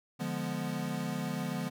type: chord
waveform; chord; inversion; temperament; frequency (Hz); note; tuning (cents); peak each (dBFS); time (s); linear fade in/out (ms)
square; D diminished seventh; none; equal; 146.83 / 174.61 / 207.7 / 246.9; D3 / F3 / Ab3 / Cb4; 0 / 0 / 0 / 0; -40 / -38 / -40 / -39; 0.19-1.7; 20
effects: none